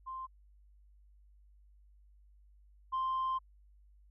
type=tone pair in turn; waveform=sine; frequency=1046.5 / 1046.5 Hz; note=C6 / C6; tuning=0 / 0 cents; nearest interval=unison; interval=0 cents; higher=neither; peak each=-39 / -29 dBFS; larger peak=second; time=0.06-0.27 / 2.92-3.39 s; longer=second; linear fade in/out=20 ms; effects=tanh soft clip ceiling -29 dBFS + added 50 Hz sine -59 dBFS peak until 4.1 s